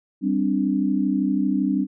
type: chord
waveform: sine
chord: G suspended fourth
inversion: none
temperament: just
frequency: 196 / 261.3 / 294 Hz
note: G3 / C4 / D4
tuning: 0 / -2 / +2 cents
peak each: -23 dBFS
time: 0.21-1.87 s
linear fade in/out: 50 ms
effects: none